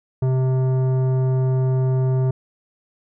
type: tone with tanh clipping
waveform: sine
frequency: 130 Hz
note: C3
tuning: 11 cents flat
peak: -18 dBFS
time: 0.22-2.31 s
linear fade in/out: 5 ms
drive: 13 dB
effects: none